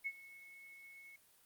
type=tone with ADSR envelope; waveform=sine; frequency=2194 Hz; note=C#7; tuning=18 cents flat; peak=-35 dBFS; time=0.04-1.16 s; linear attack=25 ms; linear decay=51 ms; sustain=-18 dB; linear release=5 ms; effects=white hiss -68 dBFS RMS until 1.45 s + Opus 32 kbps